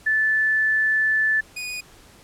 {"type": "tone pair in turn", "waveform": ["sine", "sawtooth"], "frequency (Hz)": [1749, 2473], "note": ["A6", "D#7"], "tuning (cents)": [-11, -11], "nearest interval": "tritone", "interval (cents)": 600, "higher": "second", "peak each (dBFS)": [-17, -25], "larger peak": "first", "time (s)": [[0.06, 1.41], [1.56, 1.81]], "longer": "first", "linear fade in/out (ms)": 10, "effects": ["pink hiss -50 dBFS RMS until 2.23 s", "low-pass 12000 Hz 12 dB/octave"]}